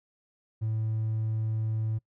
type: tone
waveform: triangle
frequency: 110 Hz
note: A2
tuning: in tune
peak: -24 dBFS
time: 0.61-1.99 s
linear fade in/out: 20 ms
effects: noise-tail reverb RT60 0.1 s tail -24 dB re dry + tanh soft clip ceiling -21 dBFS